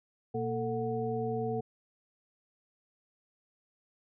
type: tone cluster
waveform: sine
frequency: 120.7 / 230.9 / 445.6 / 736 Hz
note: B2 / A#3 / A4 / F#5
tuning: -39 / -16 / +22 / -9 cents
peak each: -37 / -37 / -33 / -38 dBFS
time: 0.34-1.61 s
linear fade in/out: 10 ms
effects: none